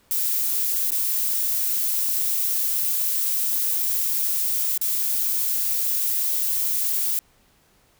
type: noise with dropouts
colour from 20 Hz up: violet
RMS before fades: -23 dBFS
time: 0.11-7.19 s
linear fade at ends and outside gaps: 1 ms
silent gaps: 0.906-0.918 / 4.777-4.813 s
effects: pink hiss -60 dBFS RMS until 7.99 s